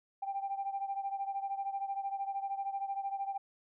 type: beating tone pair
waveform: sine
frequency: 786 / 799 Hz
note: G5 / G5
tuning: +4 / +33 cents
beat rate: 13 Hz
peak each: -35 / -39 dBFS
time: 0.22-3.38 s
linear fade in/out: 10 ms
effects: tanh soft clip ceiling -27 dBFS